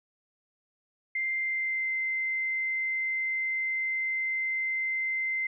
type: tone with pitch glide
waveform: sine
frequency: 2093 to 2076 Hz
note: C7 to C7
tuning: 0 to -14 cents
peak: -27 dBFS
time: 1.15-5.47 s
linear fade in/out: 5 ms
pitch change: -14 cents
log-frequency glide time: 1.37-1.93 s
effects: none